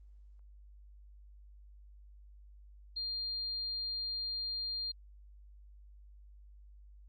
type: tone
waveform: sine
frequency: 4200 Hz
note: C8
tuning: 6 cents sharp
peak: -35 dBFS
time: 2.96-4.92 s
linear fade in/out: 10 ms
effects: added 50 Hz sine -53 dBFS peak until 7.08 s + Opus 24 kbps